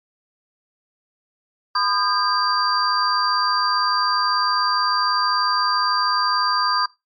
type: tone cluster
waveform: sine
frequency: 1011 / 1223 / 1596 / 4704 Hz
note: B5 / D#6 / G6 / D8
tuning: +40 / -30 / +31 / +2 cents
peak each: -23 / -21 / -27 / -22 dBFS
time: 1.75-6.86 s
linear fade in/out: 5 ms
effects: noise-tail reverb RT60 0.2 s tail -19 dB re dry + MP3 32 kbps